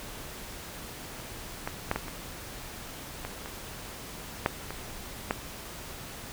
clicks, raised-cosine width 0.5 ms, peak -27 / -16 / -11 / -14 / -24 / -20 / -23 / -8 / -20 / -11 dBFS, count 10, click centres 1.2 / 1.675 / 1.914 / 1.96 / 2.082 / 3.25 / 3.459 / 4.461 / 4.706 / 5.309 s, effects pink hiss -42 dBFS RMS until 6.32 s

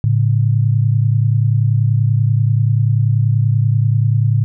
sine tone pair together, 110 / 140.36 Hz, A2 / C#3, 0 / +22 cents, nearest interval major third, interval 422 cents, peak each -12 / -16 dBFS, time 0.04-4.44 s, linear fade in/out 0 ms, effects none

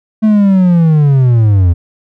triangle linear sweep, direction down, 220.1 to 82.41 Hz, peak -3 dBFS, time 0.22-1.74 s, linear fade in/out 20 ms, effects none

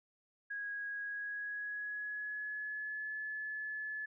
sine tone with pitch glide, 1651 to 1721.1 Hz, G#6 to A6, -11 to -39 cents, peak -38 dBFS, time 0.5-4.06 s, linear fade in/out 10 ms, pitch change +72 cents, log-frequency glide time 1-3.14 s, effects none

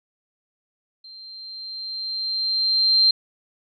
sine tone with level ramp, 4153 Hz, C8, 14 cents flat, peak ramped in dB -40 to -12 dBFS, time 1.04-3.11 s, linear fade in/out 5 ms, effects none

